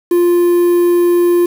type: tone with quantisation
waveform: triangle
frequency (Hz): 349.2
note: F4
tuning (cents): 0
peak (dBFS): -6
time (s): 0.11-1.46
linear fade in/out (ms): 5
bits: 5
effects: none